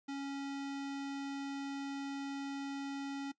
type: tone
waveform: square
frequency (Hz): 277.4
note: C#4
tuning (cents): +1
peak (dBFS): -39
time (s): 0.08-3.32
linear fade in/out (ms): 10
effects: noise-tail reverb RT60 0.1 s tail -20 dB re dry + resampled to 16000 Hz